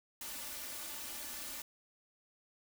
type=noise with comb filter; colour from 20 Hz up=white; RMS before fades=-44 dBFS; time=0.21-1.62 s; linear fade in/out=2 ms; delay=3.4 ms; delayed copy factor=+0.75; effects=none